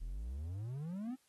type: exponential sweep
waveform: triangle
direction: up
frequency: 38 to 267.4 Hz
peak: -37 dBFS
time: 0-1.16 s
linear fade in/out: 20 ms
effects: white hiss -73 dBFS RMS until 1.28 s + AAC 32 kbps